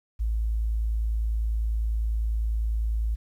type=tone; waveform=sine; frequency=55 Hz; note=A1; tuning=in tune; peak=-23 dBFS; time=0.19-3.16 s; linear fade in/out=20 ms; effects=10-bit